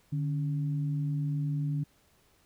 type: tone pair together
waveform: sine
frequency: 148.1 / 276.2 Hz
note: D3 / C#4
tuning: +15 / -6 cents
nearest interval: major seventh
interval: 1079 cents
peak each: -28 / -39 dBFS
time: 0.12-1.84 s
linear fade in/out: 10 ms
effects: pink hiss -66 dBFS RMS until 2.45 s